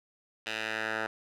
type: tone with band-pass filter sweep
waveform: 10% pulse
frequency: 110 Hz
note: A2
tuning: in tune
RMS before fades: -34 dBFS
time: 0.46-1.07 s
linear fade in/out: 10 ms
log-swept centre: 2800 to 1300 Hz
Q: 1.7
effects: none